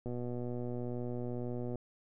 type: click train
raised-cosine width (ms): 2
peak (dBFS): -27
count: 208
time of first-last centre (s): 0.06-1.757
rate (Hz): 122
effects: none